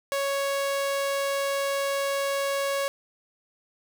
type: tone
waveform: sawtooth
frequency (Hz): 555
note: C#5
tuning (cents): +2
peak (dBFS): -21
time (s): 0.12-2.88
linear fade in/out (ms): 0
effects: none